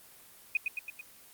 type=tone with echo; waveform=sine; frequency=2489 Hz; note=D#7; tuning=in tune; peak=-24 dBFS; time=0.55-0.57 s; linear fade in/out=2 ms; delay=110 ms; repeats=4; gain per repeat=-4 dB; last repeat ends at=1.01 s; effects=white hiss -55 dBFS RMS until 1.33 s + Opus 24 kbps